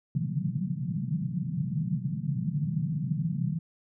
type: band-pass noise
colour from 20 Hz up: pink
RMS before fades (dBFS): -30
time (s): 0.15-3.59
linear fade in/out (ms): 2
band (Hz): 130 to 190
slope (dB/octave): 48
effects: none